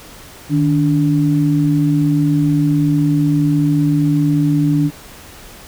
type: tone pair together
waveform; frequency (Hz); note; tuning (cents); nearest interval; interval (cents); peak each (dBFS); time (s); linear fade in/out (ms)
sine; 153.25 / 289.3; D#3 / D4; -26 / -26; major seventh; 1100; -14; 0.49-4.91; 50
effects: pink hiss -38 dBFS RMS until 5.67 s